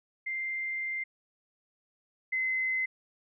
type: tone pair in turn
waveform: sine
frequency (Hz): 2093 / 2051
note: C7 / C7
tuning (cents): 0 / -35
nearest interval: unison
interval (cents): 35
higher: first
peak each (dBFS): -31 / -27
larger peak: second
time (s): 0.26-1.04 / 2.32-2.86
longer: first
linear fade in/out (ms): 10
effects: none